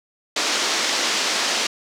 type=band-pass noise; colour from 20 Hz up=white; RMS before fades=-22 dBFS; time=0.36-1.67 s; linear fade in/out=5 ms; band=240 to 6200 Hz; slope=24 dB/octave; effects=none